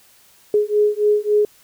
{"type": "beating tone pair", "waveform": "sine", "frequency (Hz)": [416.8, 420.4], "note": ["G#4", "G#4"], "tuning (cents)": [6, 21], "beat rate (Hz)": 3.6, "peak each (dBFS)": -17, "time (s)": [0.54, 1.45], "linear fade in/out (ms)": 2, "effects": ["white hiss -52 dBFS RMS until 1.63 s"]}